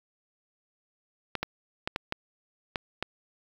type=clicks; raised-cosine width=0.3 ms; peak=-13 dBFS; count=7; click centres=1.353 / 1.43 / 1.875 / 1.961 / 2.124 / 2.758 / 3.026 s; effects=7-bit